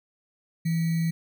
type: tone with sample-and-hold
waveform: sine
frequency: 165 Hz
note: E3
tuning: 2 cents sharp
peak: -22 dBFS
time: 0.65-1.11 s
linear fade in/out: 10 ms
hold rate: 2100 Hz
effects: none